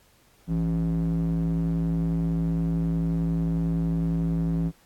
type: tone with band-pass filter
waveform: square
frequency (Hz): 55.5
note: A1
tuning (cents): +16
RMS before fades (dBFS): -25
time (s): 0.47-4.72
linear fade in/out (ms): 50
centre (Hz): 200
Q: 7.9
effects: pink hiss -60 dBFS RMS until 4.85 s + AAC 64 kbps